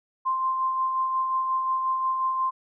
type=tone with tremolo; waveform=sine; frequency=1046.5 Hz; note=C6; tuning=in tune; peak=-21 dBFS; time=0.25-2.51 s; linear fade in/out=20 ms; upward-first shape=sine; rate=5.6 Hz; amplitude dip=35%; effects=none